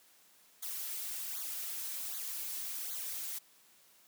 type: noise with flanger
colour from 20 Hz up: blue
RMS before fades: -40 dBFS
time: 0.62-3.39 s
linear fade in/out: 10 ms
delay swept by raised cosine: 0.37 to 6.37 ms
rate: 1.3 Hz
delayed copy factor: -0.85
effects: white hiss -64 dBFS RMS until 4.07 s + high-pass 150 Hz 12 dB/octave